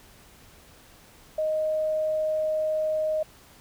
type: tone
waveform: sine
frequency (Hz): 622.3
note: D#5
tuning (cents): 0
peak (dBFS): -23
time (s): 1.38-3.23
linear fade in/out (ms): 5
effects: pink hiss -53 dBFS RMS until 3.6 s